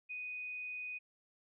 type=tone; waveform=sine; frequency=2489 Hz; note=D#7; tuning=in tune; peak=-40 dBFS; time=0.09-0.99 s; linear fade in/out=20 ms; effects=none